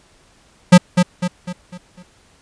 square tone with echo, 179.4 Hz, F3, 47 cents sharp, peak -3 dBFS, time 0.72-0.78 s, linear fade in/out 10 ms, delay 250 ms, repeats 5, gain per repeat -7 dB, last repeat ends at 2.03 s, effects pink hiss -53 dBFS RMS until 2.41 s + resampled to 22050 Hz

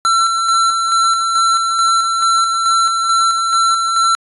square tone with tremolo, 1347 Hz, E6, 37 cents sharp, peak -11 dBFS, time 0.05-4.15 s, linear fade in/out 0 ms, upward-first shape square, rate 2.3 Hz, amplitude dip 35%, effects resampled to 24000 Hz

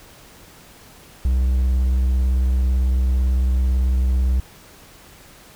triangle tone with vibrato, 63.8 Hz, C2, 43 cents flat, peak -13 dBFS, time 1.25-4.4 s, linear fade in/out 0 ms, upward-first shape sine, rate 18 Hz, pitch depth 40 cents each way, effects pink hiss -46 dBFS RMS until 5.55 s

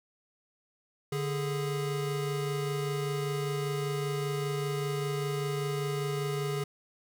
square tone pair together, 146.1 / 413.2 Hz, D3 / G#4, -9 / -9 cents, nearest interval octave + tritone, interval 1800 cents, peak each -33 / -34 dBFS, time 1.12-6.64 s, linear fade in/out 5 ms, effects none

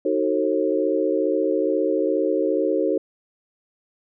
sine chord, D# diminished seventh, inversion none, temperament just, 311.1 / 373.4 / 448 / 537.6 Hz, D#4 / F#4 / A4 / C5, 0 / +16 / +31 / +47 cents, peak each -24 dBFS, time 0.05-2.98 s, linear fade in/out 5 ms, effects none

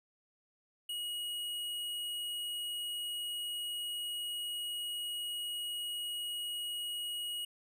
square tone, 2898 Hz, F#7, 37 cents flat, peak -37 dBFS, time 0.89-7.45 s, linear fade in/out 5 ms, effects none

